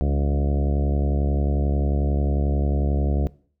harmonic tone with a mistuned harmonic, 71.2 Hz, C#2, 47 cents sharp, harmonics 1 / 2 / 3 / 4 / 5 / 6 / 7 / 8 / 9 / 10, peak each -20 / -26 / -30 / -32 / -34 / -36 / -37 / -38 / -39 / -40 dBFS, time 0.01-3.27 s, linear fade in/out 0 ms, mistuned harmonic 3, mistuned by -34 cents, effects noise-tail reverb RT60 0.5 s tail -21 dB re dry

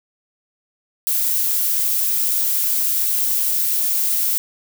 violet noise, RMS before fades -19 dBFS, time 1.07-4.38 s, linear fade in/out 0 ms, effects none

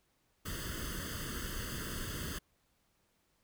pink noise with comb filter, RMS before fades -40 dBFS, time 0.45-2.39 s, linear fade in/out 10 ms, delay 0.63 ms, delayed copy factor +0.95, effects pink hiss -75 dBFS RMS until 3.43 s

